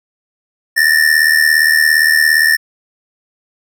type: ring-modulated tone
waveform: square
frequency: 1800 Hz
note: A6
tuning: 39 cents sharp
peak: -6 dBFS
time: 0.76-2.57 s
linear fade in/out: 20 ms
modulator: 38.7 Hz
effects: none